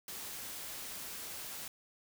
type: noise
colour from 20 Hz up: white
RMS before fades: -44 dBFS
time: 0.08-1.68 s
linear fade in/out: 2 ms
effects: none